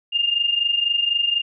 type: tone pair together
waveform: sine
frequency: 2795 / 2819 Hz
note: F7 / F7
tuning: +1 / +16 cents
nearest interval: unison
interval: 15 cents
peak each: -23 / -19 dBFS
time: 0.12-1.42 s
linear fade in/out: 20 ms
effects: none